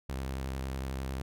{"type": "tone with vibrato", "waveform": "sawtooth", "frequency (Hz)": 66.3, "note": "C2", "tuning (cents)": 23, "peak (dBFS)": -30, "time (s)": [0.09, 1.22], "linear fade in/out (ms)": 5, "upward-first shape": "triangle", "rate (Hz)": 11, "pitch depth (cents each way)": 42, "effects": []}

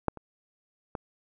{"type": "clicks", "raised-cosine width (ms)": 1, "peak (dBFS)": [-10, -28, -19], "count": 3, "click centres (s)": [0.083, 0.173, 0.952], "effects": []}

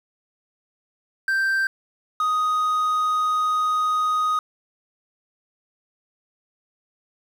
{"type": "tone pair in turn", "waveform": "triangle", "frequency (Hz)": [1568, 1247.5], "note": ["G6", "D#6"], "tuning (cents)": [0, 4], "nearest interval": "major third", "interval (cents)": 396, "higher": "first", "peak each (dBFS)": -17, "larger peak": "neither", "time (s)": [[1.28, 1.67], [2.2, 4.39]], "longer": "second", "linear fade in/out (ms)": 2, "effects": ["8-bit"]}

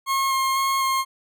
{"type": "tone with vibrato", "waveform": "40% pulse", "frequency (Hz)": 1075, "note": "C6", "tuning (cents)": 47, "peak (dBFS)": -19, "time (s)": [0.06, 1.05], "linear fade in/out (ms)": 50, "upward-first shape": "square", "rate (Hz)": 2, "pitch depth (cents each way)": 11, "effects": []}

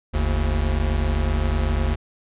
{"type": "tone pair together", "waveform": "square", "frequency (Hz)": [47.5, 75.4], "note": ["F#1", "D2"], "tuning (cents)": [46, 46], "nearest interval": "minor sixth", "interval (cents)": 800, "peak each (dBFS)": [-23, -22], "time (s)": [0.13, 1.96], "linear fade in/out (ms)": 20, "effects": ["resampled to 8000 Hz"]}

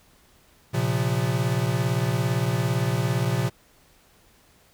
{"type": "chord", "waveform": "square", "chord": "Bb suspended second", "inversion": "none", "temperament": "equal with one note detuned", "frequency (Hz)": [116.54, 134.18, 174.61], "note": ["Bb2", "C3", "F3"], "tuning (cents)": [0, 44, 0], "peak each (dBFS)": [-26, -26, -30], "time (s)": [0.73, 3.5], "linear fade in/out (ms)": 20, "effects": ["pink hiss -58 dBFS RMS until 4.73 s"]}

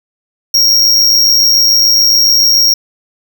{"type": "tone with amplitude modulation", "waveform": "square", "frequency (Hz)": 5588, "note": "F8", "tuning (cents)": 0, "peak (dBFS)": -4, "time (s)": [0.54, 2.74], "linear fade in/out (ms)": 5, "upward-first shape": "sine", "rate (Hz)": 107, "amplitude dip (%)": 50, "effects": []}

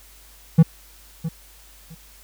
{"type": "tone with echo", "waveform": "triangle", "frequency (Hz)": 162.5, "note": "E3", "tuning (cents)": -24, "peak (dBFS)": -5, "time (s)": [0.58, 0.63], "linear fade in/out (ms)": 10, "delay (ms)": 660, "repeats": 2, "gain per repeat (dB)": -15, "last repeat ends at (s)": 1.95, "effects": ["added 50 Hz sine -50 dBFS peak until 2.23 s", "white hiss -50 dBFS RMS until 2.23 s"]}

